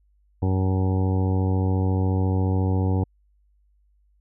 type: harmonic tone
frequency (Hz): 94.2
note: F#2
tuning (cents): +32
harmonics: 1 / 2 / 3 / 4 / 5 / 6 / 8 / 9 / 10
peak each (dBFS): -20 / -28 / -29 / -34 / -33 / -41 / -38 / -38 / -44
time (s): 0.42-3.04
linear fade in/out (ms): 5
effects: added 50 Hz sine -59 dBFS peak until 4.2 s